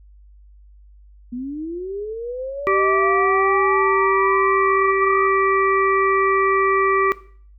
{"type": "linear sweep", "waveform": "sine", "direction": "up", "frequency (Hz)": [236.9, 1244.5], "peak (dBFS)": -25, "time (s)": [1.32, 5.28], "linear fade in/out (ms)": 10}
{"type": "harmonic tone", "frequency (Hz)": 388, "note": "G4", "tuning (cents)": -18, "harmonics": [1, 3, 5, 6], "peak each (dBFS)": [-18, -18, -25, -29], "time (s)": [2.67, 7.12], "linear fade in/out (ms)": 0}
{"effects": ["noise-tail reverb RT60 0.5 s tail -17 dB re dry", "added 50 Hz sine -44 dBFS peak until 7.58 s"]}